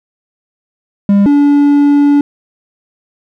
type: tone pair in turn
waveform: triangle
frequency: 200.8 / 287.4 Hz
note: G3 / D4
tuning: +42 / -37 cents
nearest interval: tritone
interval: 621 cents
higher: second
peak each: -3 dBFS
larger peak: neither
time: 1.09-1.26 / 1.26-2.21 s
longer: second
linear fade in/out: 2 ms
effects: none